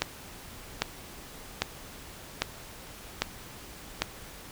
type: click train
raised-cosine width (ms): 0.2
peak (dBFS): -7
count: 6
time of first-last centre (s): 0.02-4.02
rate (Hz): 1.25
effects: pink hiss -46 dBFS RMS until 4.51 s